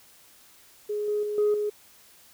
sine tone with level steps, 418.1 Hz, G#4, 12 cents sharp, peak -26 / -23 / -27 / -18 / -24 dBFS, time 0.89-1.7 s, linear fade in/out 10 ms, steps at 1.08 / 1.23 / 1.38 / 1.54 s, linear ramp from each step 2 ms, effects tanh soft clip ceiling -17 dBFS + white hiss -55 dBFS RMS until 2.33 s

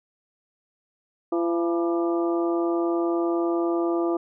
harmonic tone with a mistuned harmonic, 170 Hz, F3, 46 cents flat, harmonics 2 / 3 / 4 / 5 / 6 / 7, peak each -22 / -33 / -30 / -39 / -39 / -35 dBFS, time 1.32-4.17 s, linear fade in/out 5 ms, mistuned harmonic 6, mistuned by -80 cents, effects none

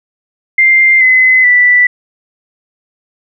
sine tone with pitch steps, 2097 / 2034 / 1972.5 Hz, C7 / C7 / B6, +3 / -50 / -3 cents, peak -4 dBFS, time 0.58-1.87 s, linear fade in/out 5 ms, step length 430 ms, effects none

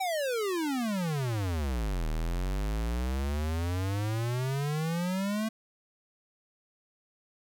square exponential two-way sweep, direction down then up, 784 to 38 to 224.1 Hz, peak -29 dBFS, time 0-5.49 s, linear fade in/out 10 ms, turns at 2.08 s, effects none

